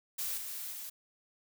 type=noise with level steps; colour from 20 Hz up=blue; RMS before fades=-36 / -41 / -43 dBFS; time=0.18-0.9 s; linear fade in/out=10 ms; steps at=0.37 / 0.72 s; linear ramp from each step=10 ms; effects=none